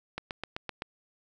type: click train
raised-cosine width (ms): 0.3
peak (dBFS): -18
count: 6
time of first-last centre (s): 0.18-0.821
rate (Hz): 7.8
effects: none